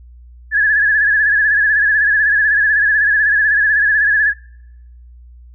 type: tone with vibrato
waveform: sine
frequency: 1696 Hz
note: G#6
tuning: 36 cents sharp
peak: -10 dBFS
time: 0.51-4.34 s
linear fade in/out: 50 ms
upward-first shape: sine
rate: 16 Hz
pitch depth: 66 cents each way
effects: noise-tail reverb RT60 0.9 s tail -26 dB re dry + added 60 Hz sine -37 dBFS peak until 5.54 s